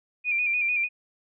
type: tone with vibrato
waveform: sine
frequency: 2419 Hz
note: D#7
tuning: 49 cents flat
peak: -22 dBFS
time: 0.24-0.89 s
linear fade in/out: 50 ms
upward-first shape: square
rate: 6.7 Hz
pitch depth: 40 cents each way
effects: none